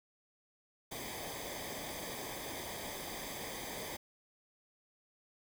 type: noise with comb filter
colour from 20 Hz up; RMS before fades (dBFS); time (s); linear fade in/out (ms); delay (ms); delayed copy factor
pink; -43; 0.91-3.97; 10; 0.72; -0.75
effects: none